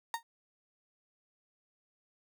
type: tone with exponential decay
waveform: 35% pulse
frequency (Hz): 925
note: A#5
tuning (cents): -14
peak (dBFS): -27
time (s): 0.14-0.23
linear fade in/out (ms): 1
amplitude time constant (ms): 18
effects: none